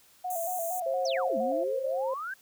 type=tone with vibrato; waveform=sine; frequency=698.5 Hz; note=F5; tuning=in tune; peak=-30 dBFS; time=0.24-1.64 s; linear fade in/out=10 ms; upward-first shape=square; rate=4.3 Hz; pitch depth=75 cents each way
type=high-pass noise; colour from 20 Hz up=white; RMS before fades=-38 dBFS; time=0.3-0.8 s; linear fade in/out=5 ms; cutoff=6300 Hz; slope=96 dB/octave
type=tone with pitch glide; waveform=sine; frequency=534 to 530.6 Hz; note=C5 to C5; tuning=+35 to +24 cents; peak=-28 dBFS; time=0.86-2.14 s; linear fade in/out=5 ms; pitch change=-11 cents; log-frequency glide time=0.99-1.25 s
type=exponential two-way sweep; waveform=sine; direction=down then up; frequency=6390 to 207.7 to 1635 Hz; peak=-33 dBFS; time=1.05-2.34 s; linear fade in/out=5 ms; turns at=1.38 s
effects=white hiss -60 dBFS RMS until 2.41 s